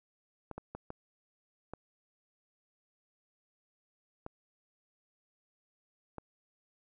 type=clicks; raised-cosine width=1 ms; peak=-27 dBFS; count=7; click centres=0.513 / 0.58 / 0.75 / 0.904 / 1.736 / 4.264 / 6.183 s; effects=none